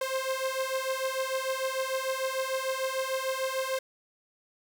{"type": "beating tone pair", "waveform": "sawtooth", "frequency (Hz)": [523.3, 530], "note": ["C5", "C5"], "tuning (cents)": [0, 22], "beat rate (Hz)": 6.7, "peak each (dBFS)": -28, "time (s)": [0.01, 3.79], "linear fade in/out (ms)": 5, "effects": []}